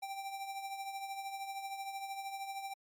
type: tone with tremolo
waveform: square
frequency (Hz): 784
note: G5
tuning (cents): 0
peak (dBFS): -38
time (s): 0.02-2.74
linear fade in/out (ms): 10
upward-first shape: triangle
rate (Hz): 13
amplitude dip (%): 60
effects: MP3 64 kbps